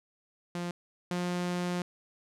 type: tone pair in turn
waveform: sawtooth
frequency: 174.61 / 177.46 Hz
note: F3 / F3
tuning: 0 / +28 cents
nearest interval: unison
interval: 28 cents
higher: second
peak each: -29 / -26 dBFS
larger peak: second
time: 0.55-0.71 / 1.11-1.82 s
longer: second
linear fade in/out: 2 ms
effects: low-pass 9000 Hz 12 dB/octave